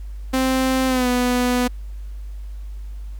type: tone with pitch glide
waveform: sawtooth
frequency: 261.2 to 247.5 Hz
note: C4 to B3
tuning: -3 to +4 cents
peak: -13 dBFS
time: 0.33-1.68 s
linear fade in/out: 10 ms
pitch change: -93 cents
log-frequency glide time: 0.87-1.08 s
effects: added 50 Hz sine -29 dBFS peak until 3.19 s + pink hiss -56 dBFS RMS until 3.19 s